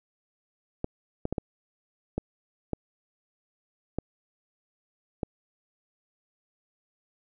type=clicks; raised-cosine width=2 ms; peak=-15 dBFS; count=8; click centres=0.844 / 1.254 / 1.326 / 1.382 / 2.18 / 2.733 / 3.986 / 5.232 s; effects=none